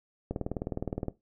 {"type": "click train", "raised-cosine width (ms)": 2, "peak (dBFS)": -18, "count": 16, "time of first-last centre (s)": [0.31, 1.083], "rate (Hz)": 19.4, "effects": ["noise-tail reverb RT60 0.2 s tail -17 dB re dry"]}